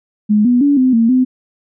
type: tone with pitch steps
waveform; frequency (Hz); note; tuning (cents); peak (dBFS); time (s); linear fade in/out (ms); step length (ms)
sine; 210.3 / 245 / 285.4 / 257.2 / 228.6 / 255.8; G#3 / B3 / D4 / C4 / A#3 / C4; +22 / -14 / -49 / -30 / -34 / -39; -8; 0.29-1.25; 20; 160
effects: none